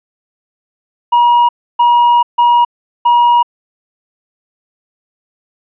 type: tone bursts at uneven times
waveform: triangle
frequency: 957 Hz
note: A#5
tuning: 45 cents sharp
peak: -4 dBFS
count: 4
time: 1.12-1.49 / 1.79-2.23 / 2.38-2.65 / 3.05-3.43 s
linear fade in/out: 10 ms
effects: resampled to 8000 Hz